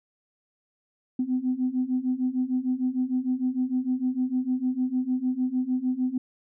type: beating tone pair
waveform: sine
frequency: 251 / 257.6 Hz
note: B3 / C4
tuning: +28 / -27 cents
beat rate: 6.6 Hz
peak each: -27 / -25 dBFS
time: 1.19-6.18 s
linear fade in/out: 5 ms
effects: tanh soft clip ceiling -16 dBFS